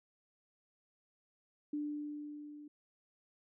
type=tone with level ramp; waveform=sine; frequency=295.8 Hz; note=D4; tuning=13 cents sharp; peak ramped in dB=-34 to -49 dBFS; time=1.73-2.68 s; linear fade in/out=5 ms; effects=none